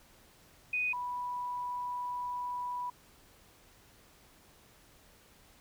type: tone pair in turn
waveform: sine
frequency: 2489 / 983.5 Hz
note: D#7 / B5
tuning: 0 / -7 cents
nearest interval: octave + major third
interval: 1607 cents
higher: first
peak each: -29 / -34 dBFS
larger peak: first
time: 0.73-0.93 / 0.93-2.9 s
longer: second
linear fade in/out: 5 ms
effects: pink hiss -61 dBFS RMS until 5.6 s